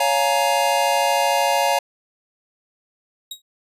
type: chord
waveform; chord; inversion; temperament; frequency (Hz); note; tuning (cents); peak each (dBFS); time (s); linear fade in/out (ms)
square; Bb minor seventh; first; just; 559.4 / 699.2 / 839.1 / 932.3; Db5 / F5 / Ab5 / Bb5; +16 / +2 / +18 / 0; -23; 0-1.79; 5
type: tone with exponential decay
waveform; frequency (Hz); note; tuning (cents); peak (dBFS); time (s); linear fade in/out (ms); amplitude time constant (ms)
sawtooth; 3800; A#7; +33; -23; 3.31-3.42; 5; 23
effects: resampled to 32000 Hz